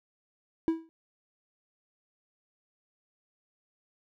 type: tone with exponential decay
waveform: triangle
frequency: 325.9 Hz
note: E4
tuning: 20 cents flat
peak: -18 dBFS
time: 0.68-0.89 s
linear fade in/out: 0 ms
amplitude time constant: 44 ms
effects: none